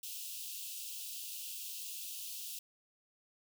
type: high-pass noise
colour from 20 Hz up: white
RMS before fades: -44 dBFS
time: 0.03-2.59 s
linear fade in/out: 5 ms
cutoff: 2600 Hz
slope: 96 dB/octave
effects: none